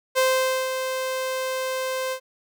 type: tone with ADSR envelope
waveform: sawtooth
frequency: 520 Hz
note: C5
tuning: 11 cents flat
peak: -13 dBFS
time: 0.15-2.2 s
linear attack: 31 ms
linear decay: 500 ms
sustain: -8 dB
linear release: 79 ms
effects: none